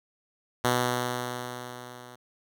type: tone with level ramp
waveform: 5% pulse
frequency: 123.47 Hz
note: B2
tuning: in tune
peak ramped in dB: -10 to -34 dBFS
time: 0.64-2.16 s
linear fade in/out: 10 ms
effects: none